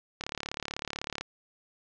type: click train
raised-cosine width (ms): 0.2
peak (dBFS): -16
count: 37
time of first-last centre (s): 0.21-1.21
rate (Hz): 36
effects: low-pass 7000 Hz 12 dB/octave